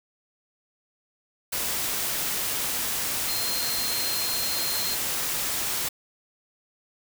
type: tone in noise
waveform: sine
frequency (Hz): 4186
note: C8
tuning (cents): 0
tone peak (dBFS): -30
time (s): 3.28-4.95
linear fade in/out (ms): 10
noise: white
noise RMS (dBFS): -28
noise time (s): 1.52-5.89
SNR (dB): -5
effects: none